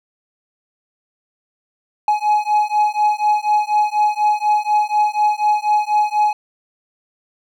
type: beating tone pair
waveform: triangle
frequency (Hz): 840 / 844.1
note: G#5 / G#5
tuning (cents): +19 / +28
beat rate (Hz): 4.1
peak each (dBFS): -15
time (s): 2.08-6.33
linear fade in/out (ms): 2
effects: none